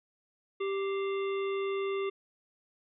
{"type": "harmonic tone with a mistuned harmonic", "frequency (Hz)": 392, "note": "G4", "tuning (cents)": 0, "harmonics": [1, 3, 5, 7, 9], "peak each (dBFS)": [-30, -40, -44, -47, -49], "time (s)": [0.6, 2.1], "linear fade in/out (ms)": 10, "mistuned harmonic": 5, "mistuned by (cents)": 110, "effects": []}